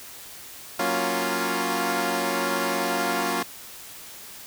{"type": "chord", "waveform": "10% pulse", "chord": "Gb major seventh", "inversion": "none", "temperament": "equal", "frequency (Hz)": [185, 233.1, 277.2, 349.2], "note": ["Gb3", "Bb3", "Db4", "F4"], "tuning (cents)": [0, 0, 0, 0], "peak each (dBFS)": [-23, -22, -21, -19], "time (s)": [0.79, 3.43], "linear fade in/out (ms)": 5, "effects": ["white hiss -42 dBFS RMS until 4.46 s"]}